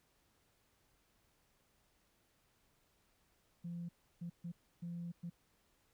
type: tone bursts at uneven times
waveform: sine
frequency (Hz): 171.7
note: F3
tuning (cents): -29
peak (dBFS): -40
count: 5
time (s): 3.64-3.89 / 4.21-4.3 / 4.44-4.52 / 4.82-5.12 / 5.23-5.3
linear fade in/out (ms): 10
effects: tanh soft clip ceiling -37 dBFS + pink hiss -75 dBFS RMS until 5.93 s